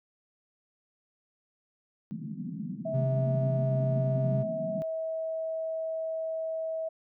pink band-pass noise, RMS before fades -37 dBFS, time 2.11-4.82 s, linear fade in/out 0 ms, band 160 to 240 Hz, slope 48 dB/octave
sine tone with pitch glide, 650 to 645.1 Hz, E5 to E5, -24 to -38 cents, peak -30 dBFS, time 2.85-6.89 s, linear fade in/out 10 ms, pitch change -14 cents, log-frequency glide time 3.65-3.72 s
triangle tone, 133.2 Hz, C3, 31 cents sharp, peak -24 dBFS, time 2.93-4.44 s, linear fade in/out 20 ms
effects none

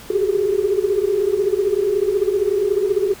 sine tone cluster, 371.9 / 392.1 / 406.7 / 422.7 Hz, F#4 / G4 / G#4 / G#4, +9 / 0 / -36 / +31 cents, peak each -21 dBFS, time 0.1-3.14 s, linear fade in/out 5 ms, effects tanh soft clip ceiling -5 dBFS + pink hiss -40 dBFS RMS until 3.2 s

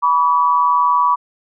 sine tone pair together, 980 / 1140.1 Hz, B5 / C#6, -14 / +48 cents, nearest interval minor third, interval 262 cents, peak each -14 dBFS, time 0.02-1.16 s, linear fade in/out 20 ms, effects none

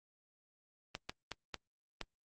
clicks, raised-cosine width 0.2 ms, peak -21 dBFS, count 5, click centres 0.951 / 1.095 / 1.317 / 1.543 / 2.013 s, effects Opus 32 kbps

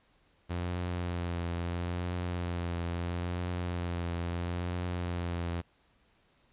sawtooth tone with vibrato, 87.31 Hz, F2, in tune, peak -28 dBFS, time 0.49-5.62 s, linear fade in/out 20 ms, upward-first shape triangle, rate 0.75 Hz, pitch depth 37 cents each way, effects pink hiss -68 dBFS RMS until 6.52 s + resampled to 8000 Hz

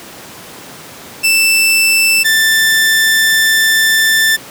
sawtooth tone pair in turn, 2657 / 1773.3 Hz, E7 / A6, +13 / +13 cents, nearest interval perfect fifth, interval 700 cents, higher first, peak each -5 dBFS, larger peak neither, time 1.23-2.24 / 2.24-4.37 s, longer second, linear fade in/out 20 ms, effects pink hiss -32 dBFS RMS until 4.5 s + high-pass 150 Hz 12 dB/octave

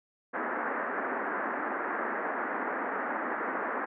white band-pass noise, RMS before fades -33 dBFS, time 0.33-3.86 s, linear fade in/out 20 ms, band 220 to 1800 Hz, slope 48 dB/octave, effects none

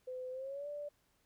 sine tone with pitch glide, 509 to 584.7 Hz, C5 to D5, -48 to -8 cents, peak -40 dBFS, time 0.07-0.89 s, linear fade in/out 10 ms, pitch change +240 cents, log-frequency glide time 0.31-0.68 s, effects pink hiss -75 dBFS RMS until 1.25 s

